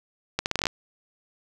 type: accelerating click train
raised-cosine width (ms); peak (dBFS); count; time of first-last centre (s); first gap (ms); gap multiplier
0.2; -7; 9; 0.39-0.669; 69; 0.79
effects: none